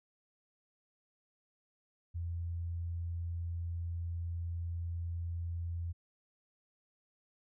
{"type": "tone", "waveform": "sine", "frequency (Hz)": 85.1, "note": "F2", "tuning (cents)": -44, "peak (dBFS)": -35, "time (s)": [2.14, 5.93], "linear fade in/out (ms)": 20, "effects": []}